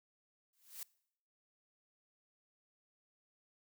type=noise with exponential growth; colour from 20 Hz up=blue; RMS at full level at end=-42 dBFS; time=0.53-0.83 s; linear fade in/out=2 ms; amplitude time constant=64 ms; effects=noise-tail reverb RT60 0.7 s tail -23 dB re dry